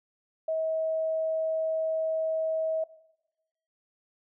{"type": "tone", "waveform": "sine", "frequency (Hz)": 640, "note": "D#5", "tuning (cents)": 49, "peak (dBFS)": -26, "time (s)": [0.48, 2.84], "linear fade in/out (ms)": 5, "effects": ["noise-tail reverb RT60 0.9 s tail -17 dB re dry"]}